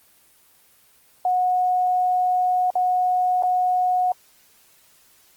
sine tone with dropouts, 730 Hz, F#5, 24 cents flat, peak -17 dBFS, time 1.25-4.12 s, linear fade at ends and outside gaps 2 ms, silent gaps 2.704-2.754 / 3.425-3.434 s, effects white hiss -56 dBFS RMS until 5.36 s + Opus 24 kbps

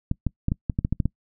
clicks, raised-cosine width 5 ms, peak -10 dBFS, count 10, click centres 0.114 / 0.267 / 0.484 / 0.519 / 0.698 / 0.789 / 0.849 / 0.926 / 1.002 / 1.056 s, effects noise-tail reverb RT60 0.1 s tail -25 dB re dry

